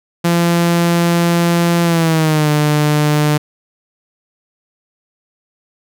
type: tone with pitch glide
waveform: sawtooth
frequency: 171 to 149.73 Hz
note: F3 to D3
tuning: -36 to +34 cents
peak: -7 dBFS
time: 0.24-3.38 s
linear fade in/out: 10 ms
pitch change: -230 cents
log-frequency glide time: 1.83-2.5 s
effects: none